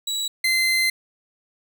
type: tone pair in turn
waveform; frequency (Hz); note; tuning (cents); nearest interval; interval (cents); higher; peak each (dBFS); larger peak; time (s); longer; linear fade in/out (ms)
30% pulse; 3907 / 2070; B7 / C7; -19 / -19; major seventh; 1100; first; -21 / -15; second; 0.07-0.28 / 0.44-0.9; second; 5
effects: none